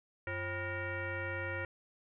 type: tone with frequency modulation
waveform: sine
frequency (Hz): 977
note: B5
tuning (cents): -19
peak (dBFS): -35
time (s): 0.27-1.65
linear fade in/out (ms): 2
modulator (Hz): 441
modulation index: 2.8
effects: none